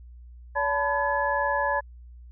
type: tone cluster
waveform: sine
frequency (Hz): 569 / 877 / 999 / 1700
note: C#5 / A5 / B5 / G#6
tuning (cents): +45 / -6 / +20 / +40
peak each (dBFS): -28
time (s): 0.55-1.81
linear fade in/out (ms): 20
effects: added 60 Hz sine -43 dBFS peak until 2.31 s